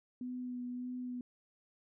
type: tone with vibrato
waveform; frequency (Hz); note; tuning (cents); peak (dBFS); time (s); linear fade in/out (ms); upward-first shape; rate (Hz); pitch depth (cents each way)
sine; 248.4; B3; +10; -38; 0.21-1.21; 2; sine; 1.7; 16
effects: none